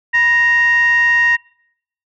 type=tone with frequency modulation; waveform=sine; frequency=1867 Hz; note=A#6; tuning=2 cents sharp; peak=-9 dBFS; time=0.13-1.37 s; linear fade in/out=20 ms; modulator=888 Hz; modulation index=0.4; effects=noise-tail reverb RT60 0.7 s tail -26 dB re dry + tanh soft clip ceiling -5 dBFS